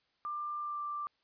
sine tone with pitch glide, 1190 to 1178.4 Hz, D6 to D6, +22 to +6 cents, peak -35 dBFS, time 0.25-1.07 s, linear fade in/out 0 ms, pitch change -16 cents, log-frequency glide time 0.6-0.8 s, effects white hiss -75 dBFS RMS until 1.23 s + resampled to 11025 Hz

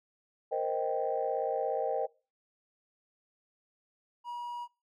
sine chord, C minor seventh, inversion third, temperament equal, 466.2 / 523.3 / 622.3 / 784 Hz, Bb4 / C5 / Eb5 / G5, 0 / 0 / 0 / 0 cents, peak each -34 dBFS, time 0.51-2.07 s, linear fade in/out 20 ms
triangle tone, 961 Hz, B5, 48 cents flat, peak -34 dBFS, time 4.24-4.68 s, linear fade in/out 50 ms
effects noise-tail reverb RT60 0.3 s tail -22 dB re dry + tanh soft clip ceiling -19 dBFS

